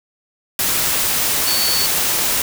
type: tone in noise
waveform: sine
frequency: 4470 Hz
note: C#8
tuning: 14 cents sharp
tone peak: -19 dBFS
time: 1.47-1.86 s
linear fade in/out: 2 ms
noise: white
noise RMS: -18 dBFS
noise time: 0.59-2.42 s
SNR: -4 dB
effects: none